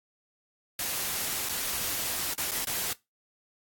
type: noise with dropouts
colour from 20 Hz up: white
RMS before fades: -31 dBFS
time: 0.79-2.93 s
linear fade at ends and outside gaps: 2 ms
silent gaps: 1.489-1.493 / 2.339-2.38 / 2.509-2.516 / 2.647-2.67 s
effects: noise-tail reverb RT60 0.2 s tail -20 dB re dry + AAC 64 kbps